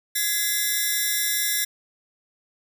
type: ring-modulated tone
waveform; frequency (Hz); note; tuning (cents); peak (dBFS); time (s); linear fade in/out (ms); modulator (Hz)
5% pulse; 1864.7; A#6; 0; -8; 0.15-1.65; 10; 184
effects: none